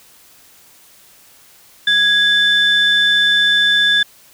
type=tone pair together; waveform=sine; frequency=1661.2 / 3523 Hz; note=G#6 / A7; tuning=0 / +1 cents; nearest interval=octave + minor second; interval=1301 cents; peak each=-12 dBFS; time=1.87-4.03 s; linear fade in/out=5 ms; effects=tanh soft clip ceiling -5 dBFS + white hiss -47 dBFS RMS until 4.33 s